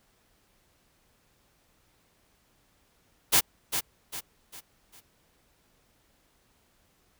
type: noise with echo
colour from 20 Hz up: white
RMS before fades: -20 dBFS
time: 3.32-3.41 s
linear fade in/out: 20 ms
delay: 400 ms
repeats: 4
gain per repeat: -8 dB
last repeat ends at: 5.01 s
effects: pink hiss -67 dBFS RMS until 7.19 s